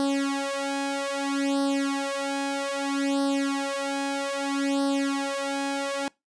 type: tone with flanger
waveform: sawtooth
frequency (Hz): 277.2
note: C#4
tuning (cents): 0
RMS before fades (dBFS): -27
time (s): 0-6.08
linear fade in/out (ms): 0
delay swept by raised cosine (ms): 0.21 to 2.41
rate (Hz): 0.62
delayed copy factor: +1
effects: noise-tail reverb RT60 0.2 s tail -23 dB re dry + resampled to 22050 Hz